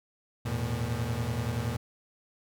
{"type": "chord", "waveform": "35% pulse", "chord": "E suspended fourth", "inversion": "none", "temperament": "equal with one note detuned", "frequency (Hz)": [82.41, 110, 120.58], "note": ["E2", "A2", "B2"], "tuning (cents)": [0, 0, -41], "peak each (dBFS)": [-35, -32, -30], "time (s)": [0.45, 1.77], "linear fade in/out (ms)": 10, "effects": []}